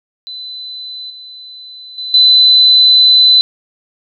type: tone with level steps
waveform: sine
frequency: 4015 Hz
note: B7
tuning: 28 cents sharp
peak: -24 / -30 / -20 / -4 dBFS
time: 0.27-3.41 s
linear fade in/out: 0 ms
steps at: 1.1 / 1.98 / 2.14 s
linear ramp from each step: 2 ms
effects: none